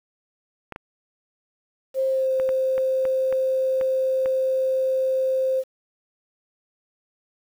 clicks, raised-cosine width 0.5 ms, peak -19 dBFS, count 9, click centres 0.723 / 0.761 / 2.399 / 2.491 / 2.78 / 3.053 / 3.326 / 3.812 / 4.259 s
sine tone with pitch glide, 530 to 524.2 Hz, C5 to C5, +22 to +3 cents, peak -19 dBFS, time 1.94-5.64 s, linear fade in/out 50 ms, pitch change -19 cents, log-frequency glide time 2.08-2.32 s
effects 8-bit

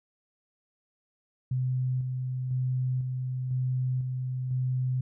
sine tone with tremolo, 128 Hz, C3, 38 cents flat, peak -25 dBFS, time 1.51-5.01 s, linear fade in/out 5 ms, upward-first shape square, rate 1 Hz, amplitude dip 35%, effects none

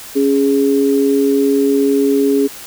sine tone pair together, 277.2 / 414.5 Hz, C#4 / G#4, 0 / -3 cents, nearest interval perfect fifth, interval 697 cents, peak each -13 dBFS, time 0.15-2.48 s, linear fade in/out 20 ms, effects white hiss -33 dBFS RMS until 2.66 s

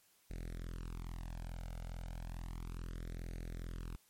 sawtooth tone with flanger, 42.34 Hz, E1, 47 cents sharp, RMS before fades -44 dBFS, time 0.3-3.96 s, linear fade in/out 0 ms, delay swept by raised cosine 0.47 to 1.39 ms, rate 0.33 Hz, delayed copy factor +1, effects white hiss -70 dBFS RMS until 4.09 s + MP3 64 kbps

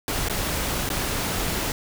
pink noise with dropouts, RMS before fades -26 dBFS, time 0.08-1.72 s, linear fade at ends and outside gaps 1 ms, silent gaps 0.286-0.297 / 0.891-0.901 s, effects none

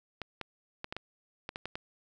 clicks, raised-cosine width 0.3 ms, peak -21 dBFS, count 9, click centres 0.217 / 0.413 / 0.844 / 0.925 / 0.966 / 1.491 / 1.559 / 1.656 / 1.755 s, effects none

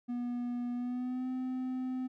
triangle tone with pitch glide, 242.9 to 256.3 Hz, B3 to C4, -29 to -36 cents, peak -31 dBFS, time 0.08-2.08 s, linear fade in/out 20 ms, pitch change +93 cents, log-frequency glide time 0.73-1.28 s, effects none

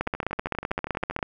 two click trains, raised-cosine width 0.5 ms, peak -19 / -10 dBFS, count 15 / 20, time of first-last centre 0.07-1.19 / 0.01-1.228 s, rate 12.5 / 15.6 Hz, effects none

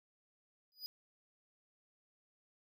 square tone with exponential growth, 4941 Hz, D#8, 13 cents flat, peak -38 dBFS, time 0.72-0.86 s, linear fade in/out 0 ms, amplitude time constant 29 ms, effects none

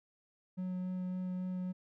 triangle tone with vibrato, 183.3 Hz, F#3, 16 cents flat, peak -33 dBFS, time 0.57-1.73 s, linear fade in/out 20 ms, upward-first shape sine, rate 3.6 Hz, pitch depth 8 cents each way, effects none

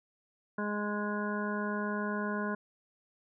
harmonic tone, 207.8 Hz, G#3, 1 cent sharp, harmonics 1 / 2 / 3 / 4 / 5 / 7 / 8, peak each -34 / -39 / -41 / -49 / -39 / -39 / -45 dBFS, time 0.58-2.55 s, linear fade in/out 5 ms, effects none

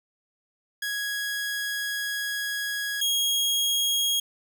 sawtooth tone pair in turn, 1661.2 / 3281 Hz, G#6 / G#7, 0 / -22 cents, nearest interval octave, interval 1178 cents, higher second, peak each -24 / -19 dBFS, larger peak second, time 0.82-3.01 / 3.01-4.2 s, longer first, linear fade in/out 5 ms, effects none

